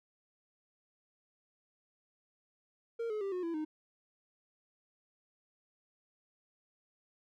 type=tone with pitch steps; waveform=triangle; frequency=462.5 / 426.6 / 393.4 / 362.9 / 334.7 / 308.7 Hz; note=A#4 / G#4 / G4 / F#4 / E4 / D#4; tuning=-14 / +46 / +6 / -34 / +26 / -14 cents; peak=-32 dBFS; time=2.99-3.65 s; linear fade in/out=10 ms; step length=110 ms; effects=none